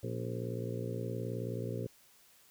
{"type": "harmonic tone with a mistuned harmonic", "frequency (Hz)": 59, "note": "A#1", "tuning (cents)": 22, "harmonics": [2, 3, 4, 5, 6, 7, 8, 9], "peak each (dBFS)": [-38, -44, -46, -48, -46, -43, -45, -46], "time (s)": [0.03, 1.87], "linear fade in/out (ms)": 5, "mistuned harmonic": 5, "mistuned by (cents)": -79, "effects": ["white hiss -63 dBFS RMS until 2.5 s"]}